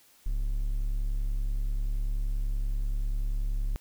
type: tone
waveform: triangle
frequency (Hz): 35.21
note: C#1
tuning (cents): +28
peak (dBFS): -24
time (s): 0.26-3.76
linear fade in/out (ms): 0
effects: white hiss -60 dBFS RMS until 3.8 s